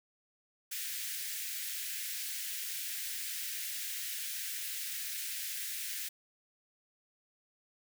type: high-pass noise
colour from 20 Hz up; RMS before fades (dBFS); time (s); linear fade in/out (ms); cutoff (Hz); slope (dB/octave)
white; -39; 0.71-6.09; 10; 1600; 48
effects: none